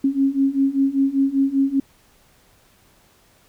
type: beating tone pair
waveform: sine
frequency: 270 / 275.1 Hz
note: C#4 / C#4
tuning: -45 / -13 cents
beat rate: 5.1 Hz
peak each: -20 / -18 dBFS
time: 0.04-1.8 s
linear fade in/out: 5 ms
effects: pink hiss -56 dBFS RMS until 3.48 s